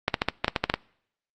clicks, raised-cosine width 0.3 ms, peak -5 dBFS, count 10, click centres 0.081 / 0.142 / 0.219 / 0.286 / 0.445 / 0.481 / 0.562 / 0.64 / 0.699 / 0.74 s, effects noise-tail reverb RT60 0.7 s tail -25 dB re dry + Opus 32 kbps

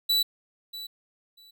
45% pulse tone with echo, 3951 Hz, B7, in tune, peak -21 dBFS, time 0.09-0.23 s, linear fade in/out 10 ms, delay 640 ms, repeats 2, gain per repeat -15 dB, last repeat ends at 1.51 s, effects none

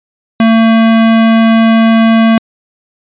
square tone, 225.5 Hz, A3, 43 cents sharp, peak -5 dBFS, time 0.4-2.38 s, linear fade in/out 2 ms, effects resampled to 8000 Hz

